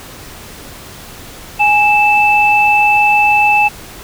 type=tone pair together; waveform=sine; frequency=830.6 / 2637 Hz; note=G#5 / E7; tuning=0 / 0 cents; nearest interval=octave + minor sixth; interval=2000 cents; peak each=-10 dBFS; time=1.59-3.69 s; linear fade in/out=20 ms; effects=pink hiss -33 dBFS RMS until 4.03 s